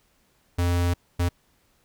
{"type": "tone bursts at uneven times", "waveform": "square", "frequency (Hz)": 87.5, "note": "F2", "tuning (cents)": 4, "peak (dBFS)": -21, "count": 2, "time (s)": [[0.58, 0.94], [1.19, 1.29]], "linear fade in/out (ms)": 10, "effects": ["pink hiss -65 dBFS RMS until 1.84 s"]}